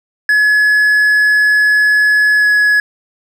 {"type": "tone with pitch glide", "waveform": "triangle", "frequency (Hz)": [1698, 1687.2], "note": ["G#6", "G#6"], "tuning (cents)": [38, 27], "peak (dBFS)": -6, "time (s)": [0.29, 2.8], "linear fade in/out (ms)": 2, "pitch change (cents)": -11, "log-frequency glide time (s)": [2.38, 2.46], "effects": []}